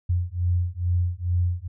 sine beating tone pair, 87.31 / 89.61 Hz, F2 / F2, 0 / +45 cents, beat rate 2.3 Hz, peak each -24 dBFS, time 0.09-1.68 s, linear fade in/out 10 ms, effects none

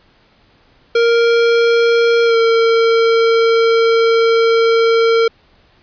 square tone with pitch glide, 466.2 to 456.9 Hz, A#4 to A#4, 0 to -35 cents, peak -10 dBFS, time 0.95-5.28 s, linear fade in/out 5 ms, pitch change -35 cents, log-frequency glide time 2.25-2.36 s, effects pink hiss -52 dBFS RMS until 5.82 s + resampled to 11025 Hz

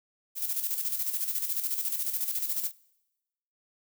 violet noise with tremolo, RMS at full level -29 dBFS, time 0.35-2.72 s, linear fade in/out 50 ms, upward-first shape square, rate 14 Hz, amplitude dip 55%, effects noise-tail reverb RT60 1.0 s tail -24 dB re dry

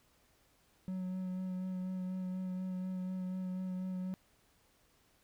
triangle tone with vibrato, 185 Hz, F#3, in tune, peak -34 dBFS, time 0.88-4.14 s, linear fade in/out 0 ms, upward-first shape sine, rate 4.1 Hz, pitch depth 16 cents each way, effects pink hiss -70 dBFS RMS until 5.23 s

